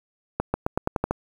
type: accelerating click train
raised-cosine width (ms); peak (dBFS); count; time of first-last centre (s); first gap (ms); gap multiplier
1; -8; 8; 0.4-1.11; 140; 0.89
effects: 7-bit